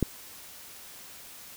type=click; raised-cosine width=3 ms; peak=-10 dBFS; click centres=0.027 s; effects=white hiss -47 dBFS RMS until 1.56 s